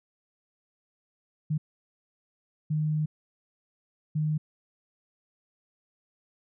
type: tone bursts at uneven times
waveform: sine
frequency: 153.4 Hz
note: D#3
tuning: 24 cents flat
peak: -24 dBFS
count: 3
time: 1.5-1.58 / 2.7-3.06 / 4.15-4.38 s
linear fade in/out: 10 ms
effects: none